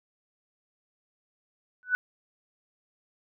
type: tone with exponential growth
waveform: sine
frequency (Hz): 1490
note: F#6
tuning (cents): +12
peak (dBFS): -17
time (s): 1.83-1.95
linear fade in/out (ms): 0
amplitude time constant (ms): 25
effects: none